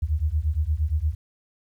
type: beating tone pair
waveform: sine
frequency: 72.6 / 81.2 Hz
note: D2 / E2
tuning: -19 / -26 cents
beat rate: 8.6 Hz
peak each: -24 / -24 dBFS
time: 0.02-1.15 s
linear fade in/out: 10 ms
effects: 10-bit